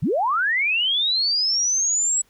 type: linear sweep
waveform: sine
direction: up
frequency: 103.83 to 7830 Hz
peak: -18 dBFS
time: 0.02-2.22 s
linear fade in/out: 10 ms
effects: pink hiss -61 dBFS RMS until 2.29 s